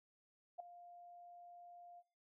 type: tone with ADSR envelope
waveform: sine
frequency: 701 Hz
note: F5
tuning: 6 cents sharp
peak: -40 dBFS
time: 0.58-2.03 s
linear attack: 20 ms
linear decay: 4 ms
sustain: -15 dB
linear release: 45 ms
effects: noise-tail reverb RT60 0.4 s tail -21 dB re dry